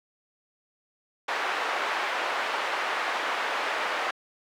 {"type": "band-pass noise", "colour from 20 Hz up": "pink", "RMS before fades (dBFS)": -29, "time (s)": [1.28, 4.11], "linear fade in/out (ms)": 5, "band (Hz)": [740, 2200], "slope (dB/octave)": 12, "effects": ["high-pass 300 Hz 12 dB/octave"]}